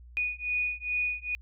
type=beating tone pair; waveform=sine; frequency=2468 / 2470.4 Hz; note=D#7 / D#7; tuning=-15 / -13 cents; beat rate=2.4 Hz; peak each=-31 dBFS; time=0.17-1.35 s; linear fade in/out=0 ms; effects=added 60 Hz sine -47 dBFS peak until 1.41 s